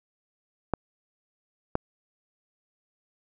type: clicks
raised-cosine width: 1 ms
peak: -10 dBFS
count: 2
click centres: 0.737 / 1.754 s
effects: none